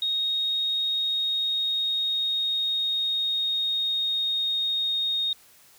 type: tone with pitch glide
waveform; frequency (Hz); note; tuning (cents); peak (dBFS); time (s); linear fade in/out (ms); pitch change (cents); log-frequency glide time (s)
sine; 3736 to 3712; A#7 to A#7; +3 to -8; -23; 0.02-5.33; 2; -11; 0.82-4.83
effects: white hiss -55 dBFS RMS until 5.78 s